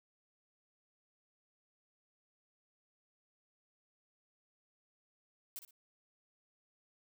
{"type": "noise with echo", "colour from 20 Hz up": "blue", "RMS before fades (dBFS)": -44, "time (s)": [5.56, 5.59], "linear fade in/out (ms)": 0, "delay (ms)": 59, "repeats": 2, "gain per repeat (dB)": -11, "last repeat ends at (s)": 5.708, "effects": []}